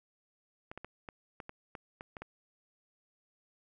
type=clicks; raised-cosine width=0.5 ms; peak=-28 dBFS; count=10; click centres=0.715 / 0.776 / 0.846 / 1.088 / 1.402 / 1.494 / 1.752 / 2.009 / 2.168 / 2.22 s; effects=none